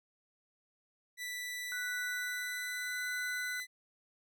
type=tone with pitch glide; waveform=sawtooth; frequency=1975.5 to 2007 Hz; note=B6 to B6; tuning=0 to +27 cents; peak=-35 dBFS; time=1.17-3.67 s; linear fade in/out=50 ms; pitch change=+27 cents; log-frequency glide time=2.02-3.07 s
type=tone with tremolo; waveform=sine; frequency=1480 Hz; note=F#6; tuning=in tune; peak=-36 dBFS; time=1.72-3.6 s; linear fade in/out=0 ms; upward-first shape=sine; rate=0.82 Hz; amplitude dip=45%
effects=none